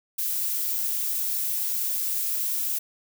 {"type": "noise", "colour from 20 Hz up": "violet", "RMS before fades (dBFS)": -27, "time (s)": [0.18, 2.79], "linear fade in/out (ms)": 10, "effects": []}